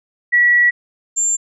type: tone pair in turn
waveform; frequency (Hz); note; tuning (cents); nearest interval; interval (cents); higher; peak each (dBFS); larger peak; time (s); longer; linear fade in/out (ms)
sine; 1935 / 7306; B6 / A#8; -36 / -36; octave + major seventh; 2300; second; -9 / -14; first; 0.32-0.71 / 1.16-1.37; first; 20
effects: none